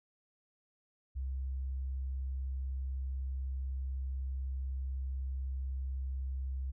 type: tone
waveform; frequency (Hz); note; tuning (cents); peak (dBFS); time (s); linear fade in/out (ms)
sine; 66; C2; +16; -34; 1.15-6.72; 20
effects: none